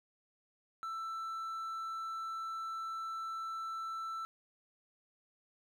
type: tone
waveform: triangle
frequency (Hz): 1329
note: E6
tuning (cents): +14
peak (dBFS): -36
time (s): 0.83-4.25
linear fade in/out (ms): 0
effects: none